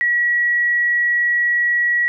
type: tone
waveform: sine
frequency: 1923 Hz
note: B6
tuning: 47 cents flat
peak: -14 dBFS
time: 0.01-2.08 s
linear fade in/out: 0 ms
effects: none